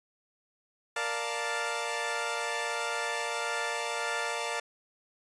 15% pulse chord, Bb major seventh, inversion none, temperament equal, 466.2 / 587.3 / 698.5 / 880 Hz, Bb4 / D5 / F5 / A5, 0 / 0 / 0 / 0 cents, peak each -30 dBFS, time 0.96-4.6 s, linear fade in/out 5 ms, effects resampled to 22050 Hz

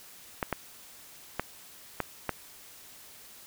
clicks, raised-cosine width 0.5 ms, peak -13 dBFS, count 5, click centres 0.428 / 0.527 / 1.396 / 2.003 / 2.293 s, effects white hiss -51 dBFS RMS until 3.46 s

